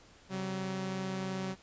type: tone pair together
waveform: sawtooth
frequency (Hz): 133.78 / 189.2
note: C3 / F#3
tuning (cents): +39 / +39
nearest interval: tritone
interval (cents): 600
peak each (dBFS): -38 / -31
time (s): 0.29-1.56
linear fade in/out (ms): 50
effects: pink hiss -59 dBFS RMS until 1.62 s + resampled to 16000 Hz